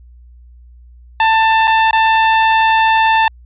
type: tone with dropouts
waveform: sawtooth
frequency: 889 Hz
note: A5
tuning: 18 cents sharp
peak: -5 dBFS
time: 1.2-3.28 s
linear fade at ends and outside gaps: 2 ms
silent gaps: 1.673-1.677 / 1.91-1.93 s
effects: added 60 Hz sine -38 dBFS peak until 3.45 s + resampled to 8000 Hz